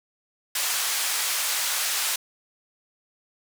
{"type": "band-pass noise", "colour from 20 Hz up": "white", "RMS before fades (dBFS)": -26, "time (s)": [0.55, 2.16], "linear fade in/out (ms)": 5, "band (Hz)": [880, 11000], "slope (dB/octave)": 12, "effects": []}